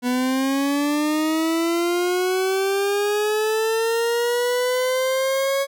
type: linear sweep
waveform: 40% pulse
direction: up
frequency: 244.7 to 554.4 Hz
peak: -18 dBFS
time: 0.02-5.67 s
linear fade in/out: 50 ms
effects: none